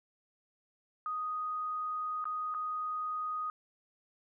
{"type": "tone with dropouts", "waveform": "sine", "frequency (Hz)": 1245, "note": "D#6", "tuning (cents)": 1, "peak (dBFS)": -33, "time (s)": [1.06, 3.5], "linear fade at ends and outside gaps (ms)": 1, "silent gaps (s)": [[2.242, 2.254], [2.541, 2.547]], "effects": []}